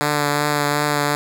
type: tone with vibrato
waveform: 5% pulse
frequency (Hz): 146.7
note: D3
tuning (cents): -2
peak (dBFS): -6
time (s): 0.01-1.15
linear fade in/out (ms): 0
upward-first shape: triangle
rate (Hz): 2.7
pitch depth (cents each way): 21
effects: none